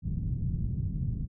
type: low-pass noise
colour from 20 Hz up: white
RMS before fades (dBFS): -31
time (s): 0.02-1.28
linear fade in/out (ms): 50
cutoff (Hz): 160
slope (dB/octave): 24
effects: none